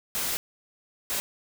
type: noise bursts at uneven times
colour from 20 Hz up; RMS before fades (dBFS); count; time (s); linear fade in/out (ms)
white; -29; 2; 0.15-0.37 / 1.1-1.2; 0
effects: none